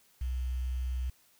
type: tone with quantisation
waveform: sine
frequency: 63 Hz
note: B1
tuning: 35 cents sharp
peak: -30 dBFS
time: 0.21-1.1 s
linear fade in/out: 5 ms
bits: 9
effects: white hiss -65 dBFS RMS until 1.39 s